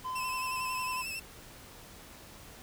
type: tone with pitch glide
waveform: triangle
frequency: 1023 to 1015.3 Hz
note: C6 to B5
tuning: -39 to +48 cents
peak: -32 dBFS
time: 0.04-1.03 s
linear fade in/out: 20 ms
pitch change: -13 cents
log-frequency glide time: 0.64-0.84 s
type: tone with vibrato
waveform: sawtooth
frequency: 2637 Hz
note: E7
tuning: in tune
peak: -33 dBFS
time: 0.15-1.2 s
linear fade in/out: 10 ms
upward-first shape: sine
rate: 11 Hz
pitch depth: 45 cents each way
effects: pink hiss -51 dBFS RMS until 2.62 s